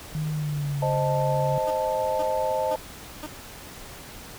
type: tone with pitch glide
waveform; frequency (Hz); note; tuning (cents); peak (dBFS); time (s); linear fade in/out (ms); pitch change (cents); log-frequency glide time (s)
sine; 154.1 to 140.5; D#3 to C#3; -16 to +24; -25; 0.15-1.58; 0; -160; 0.31-0.8
type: chord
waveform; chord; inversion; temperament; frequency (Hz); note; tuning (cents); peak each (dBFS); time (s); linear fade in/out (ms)
sine; A diminished; first; equal; 523.3 / 622.3 / 880; C5 / Eb5 / A5; 0 / 0 / 0; -27; 0.82-2.76; 5
type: tone bursts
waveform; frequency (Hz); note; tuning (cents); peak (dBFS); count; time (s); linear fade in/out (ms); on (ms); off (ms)
15% pulse; 304.9; D#4; -35; -27; 4; 1.67-3.266; 5; 39; 480
effects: pink hiss -42 dBFS RMS until 4.38 s